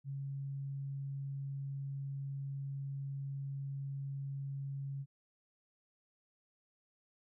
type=tone; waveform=sine; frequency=138.1 Hz; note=C#3; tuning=6 cents flat; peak=-38 dBFS; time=0.04-5.06 s; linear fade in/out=50 ms; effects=none